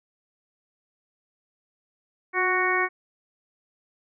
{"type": "harmonic tone with a mistuned harmonic", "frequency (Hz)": 370, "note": "F#4", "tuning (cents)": 0, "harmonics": [1, 2, 3, 4, 5, 6], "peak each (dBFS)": [-28, -31, -27, -30, -26, -27], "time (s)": [2.33, 2.89], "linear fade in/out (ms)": 50, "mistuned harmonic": 1, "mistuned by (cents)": -31, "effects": []}